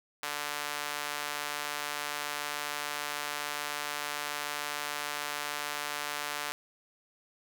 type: tone with high-pass filter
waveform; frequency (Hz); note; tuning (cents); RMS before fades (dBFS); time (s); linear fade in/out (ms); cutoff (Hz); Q
sawtooth; 146.83; D3; 0; -36; 0.23-6.52; 0; 1100; 0.79
effects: none